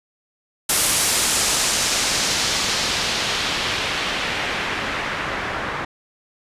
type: noise with low-pass filter sweep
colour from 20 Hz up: white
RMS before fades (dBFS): -22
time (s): 0.69-5.85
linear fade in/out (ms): 5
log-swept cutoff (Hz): 11000 to 1500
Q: 1.1
effects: resampled to 32000 Hz